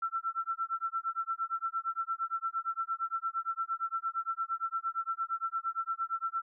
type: tone with tremolo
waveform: sine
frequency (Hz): 1343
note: E6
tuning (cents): +32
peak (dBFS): -28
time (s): 0.02-6.42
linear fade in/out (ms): 5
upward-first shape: sine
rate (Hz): 8.7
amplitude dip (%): 100
effects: none